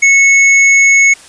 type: tone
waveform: square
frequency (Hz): 2200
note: C#7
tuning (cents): -14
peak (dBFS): -5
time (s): 0.02-1.14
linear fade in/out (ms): 10
effects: white hiss -37 dBFS RMS until 1.28 s + resampled to 22050 Hz